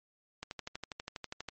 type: click train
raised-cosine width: 0.2 ms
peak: -22 dBFS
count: 14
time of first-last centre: 0.43-1.487 s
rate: 12.3 Hz
effects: MP3 32 kbps